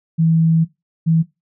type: tone pair in turn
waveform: sine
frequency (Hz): 162.9 / 162.9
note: E3 / E3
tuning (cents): -20 / -20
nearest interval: unison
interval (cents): 0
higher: neither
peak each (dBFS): -11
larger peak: neither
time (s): 0.18-0.65 / 1.06-1.23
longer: first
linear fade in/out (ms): 20
effects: noise-tail reverb RT60 0.2 s tail -18 dB re dry